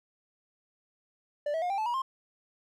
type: tone with pitch steps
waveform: triangle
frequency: 587 / 647.6 / 714.4 / 788.1 / 869.4 / 959.1 / 1058.1 Hz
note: D5 / E5 / F5 / G5 / A5 / A#5 / C6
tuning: -1 / -31 / +39 / +9 / -21 / +49 / +19 cents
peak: -26 dBFS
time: 1.46-2.02 s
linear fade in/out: 5 ms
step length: 80 ms
effects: none